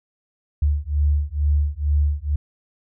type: beating tone pair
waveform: sine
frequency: 72.3 / 74.5 Hz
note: D2 / D2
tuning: -27 / +25 cents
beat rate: 2.2 Hz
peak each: -20 dBFS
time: 0.62-2.36 s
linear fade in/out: 5 ms
effects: none